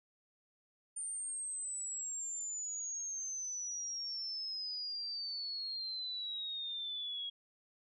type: exponential sweep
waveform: sine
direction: down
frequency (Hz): 9020 to 3300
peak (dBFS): -38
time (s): 0.96-7.3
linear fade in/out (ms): 10
effects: none